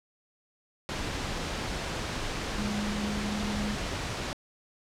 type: tone in noise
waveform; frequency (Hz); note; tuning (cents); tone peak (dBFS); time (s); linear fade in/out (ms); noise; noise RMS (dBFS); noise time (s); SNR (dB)
sine; 207.7; G#3; 0; -31; 2.58-3.75; 0; pink; -33; 0.89-4.33; -1
effects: low-pass 6000 Hz 12 dB/octave

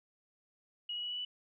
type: tone with pitch steps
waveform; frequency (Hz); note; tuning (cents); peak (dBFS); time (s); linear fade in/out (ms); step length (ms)
sine; 2900 / 2917 / 2934 / 2951 / 2968; F#7 / F#7 / F#7 / F#7 / F#7; -35 / -25 / -15 / -5 / +5; -36; 0.89-1.25; 5; 72
effects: none

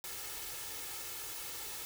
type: noise with comb filter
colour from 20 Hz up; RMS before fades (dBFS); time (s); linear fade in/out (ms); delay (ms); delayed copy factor
white; -43; 0.04-1.85; 0; 2.3; +0.6
effects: none

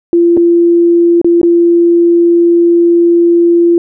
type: tone with dropouts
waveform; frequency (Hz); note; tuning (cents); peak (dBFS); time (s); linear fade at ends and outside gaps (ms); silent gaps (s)
sine; 342.3; F4; -35; -4; 0.13-3.78; 1; 0.368-0.373 / 1.215-1.245 / 1.415-1.431
effects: none

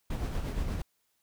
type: noise with tremolo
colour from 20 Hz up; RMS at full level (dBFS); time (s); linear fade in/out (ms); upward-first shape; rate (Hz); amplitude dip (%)
brown; -31; 0.1-0.82; 5; sine; 8.5; 40
effects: white hiss -75 dBFS RMS until 1.22 s

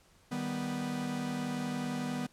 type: chord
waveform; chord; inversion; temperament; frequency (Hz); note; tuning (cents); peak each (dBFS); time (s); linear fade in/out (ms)
45% pulse; Eb augmented; none; equal; 155.56 / 196 / 246.9; Eb3 / G3 / B3; 0 / 0 / 0; -40 / -40 / -35; 0.31-2.27; 10
effects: pink hiss -64 dBFS RMS until 2.32 s + low-pass 11000 Hz 12 dB/octave

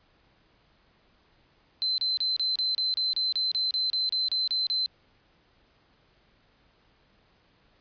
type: tone bursts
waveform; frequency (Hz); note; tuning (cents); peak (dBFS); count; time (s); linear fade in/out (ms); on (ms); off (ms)
sine; 4074; C8; -47; -24; 16; 1.82-4.86; 0; 160; 32
effects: pink hiss -64 dBFS RMS until 7.8 s + resampled to 11025 Hz

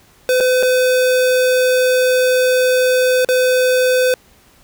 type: tone with dropouts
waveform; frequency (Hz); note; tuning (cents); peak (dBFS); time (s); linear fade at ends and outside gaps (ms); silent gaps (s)
square; 507; B4; +45; -12; 0.29-4.14; 1; 0.403-0.407 / 0.627-0.631 / 3.248-3.288
effects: pink hiss -50 dBFS RMS until 4.63 s

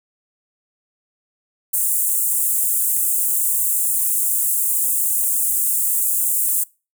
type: high-pass noise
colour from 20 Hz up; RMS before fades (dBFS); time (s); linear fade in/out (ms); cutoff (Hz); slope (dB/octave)
pink; -19; 1.73-6.64; 10; 7900; 48
effects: noise-tail reverb RT60 0.3 s tail -23 dB re dry

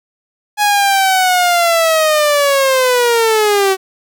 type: linear sweep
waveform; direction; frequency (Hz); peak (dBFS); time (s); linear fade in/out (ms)
sawtooth; down; 838 to 376.3; -6; 0.57-3.77; 50
effects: none

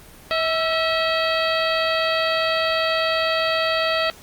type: harmonic tone with a mistuned harmonic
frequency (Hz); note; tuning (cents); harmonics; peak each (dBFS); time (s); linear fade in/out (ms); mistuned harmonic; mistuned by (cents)
645; E5; -38; 1 / 2 / 3 / 4 / 5 / 6 / 7; -22 / -25 / -27 / -28 / -29 / -30 / -30; 0.31-4.1; 0; 2; +51
effects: pink hiss -45 dBFS RMS until 4.22 s + Opus 24 kbps

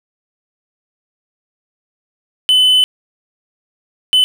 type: tone bursts at uneven times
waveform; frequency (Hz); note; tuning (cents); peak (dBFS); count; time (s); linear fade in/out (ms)
triangle; 3020; F#7; +35; -6; 2; 2.49-2.84 / 4.13-4.24; 0
effects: none

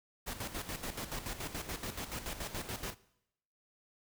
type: noise with tremolo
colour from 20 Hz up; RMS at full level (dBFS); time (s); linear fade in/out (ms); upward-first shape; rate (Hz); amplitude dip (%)
pink; -39; 0.26-2.95; 20; square; 7; 65
effects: noise-tail reverb RT60 0.8 s tail -20 dB re dry

